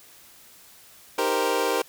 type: chord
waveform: 25% pulse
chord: C minor seventh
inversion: first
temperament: equal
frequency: 311.1 / 392 / 466.2 / 523.3 Hz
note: Eb4 / G4 / Bb4 / C5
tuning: 0 / 0 / 0 / 0 cents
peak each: -28 / -24 / -22 / -24 dBFS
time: 1.18-1.82 s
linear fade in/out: 5 ms
effects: white hiss -51 dBFS RMS until 1.88 s